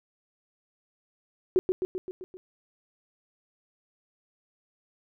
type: tone with echo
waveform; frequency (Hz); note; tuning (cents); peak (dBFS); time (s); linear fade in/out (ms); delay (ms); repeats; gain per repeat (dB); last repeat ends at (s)
sine; 370; F#4; 0; -17; 1.56-1.59; 0; 130; 6; -4; 2.37
effects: none